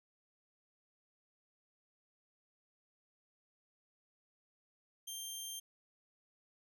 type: tone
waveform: 15% pulse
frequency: 3170 Hz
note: G7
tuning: 19 cents sharp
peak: -35 dBFS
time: 5.07-5.6 s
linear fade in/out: 10 ms
effects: none